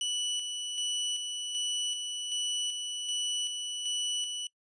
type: tone with tremolo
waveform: sawtooth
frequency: 2960 Hz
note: F#7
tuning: in tune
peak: -26 dBFS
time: 0.01-4.47 s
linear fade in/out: 2 ms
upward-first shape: square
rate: 1.3 Hz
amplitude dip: 40%
effects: noise-tail reverb RT60 0.1 s tail -22 dB re dry + resampled to 22050 Hz